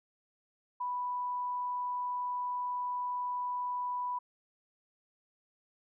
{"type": "tone", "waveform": "sine", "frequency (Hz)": 987.8, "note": "B5", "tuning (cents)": 0, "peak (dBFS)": -32, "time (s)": [0.8, 4.19], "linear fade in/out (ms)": 10, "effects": []}